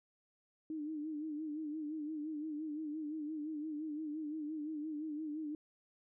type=tone with vibrato; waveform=sine; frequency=305.6 Hz; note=D#4; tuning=31 cents flat; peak=-38 dBFS; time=0.7-5.55 s; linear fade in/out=2 ms; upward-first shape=sine; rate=5.8 Hz; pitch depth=70 cents each way; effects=none